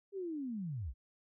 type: linear sweep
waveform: sine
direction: down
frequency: 406.2 to 49 Hz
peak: -37 dBFS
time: 0.12-0.94 s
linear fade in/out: 50 ms
effects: none